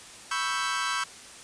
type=chord; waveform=sawtooth; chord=C# half-diminished seventh; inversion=third; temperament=equal; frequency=987.8 / 1108.7 / 1318.5 / 1568 Hz; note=B5 / C#6 / E6 / G6; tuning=0 / 0 / 0 / 0 cents; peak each=-31 / -29 / -28 / -28 dBFS; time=0.31-1.04 s; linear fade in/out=5 ms; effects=white hiss -46 dBFS RMS until 1.43 s + resampled to 22050 Hz